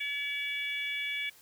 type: harmonic tone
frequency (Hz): 570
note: C#5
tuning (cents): +48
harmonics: 3 / 4 / 5 / 6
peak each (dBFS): -42 / -33 / -43 / -39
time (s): 0-1.3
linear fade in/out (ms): 10
effects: white hiss -58 dBFS RMS until 1.41 s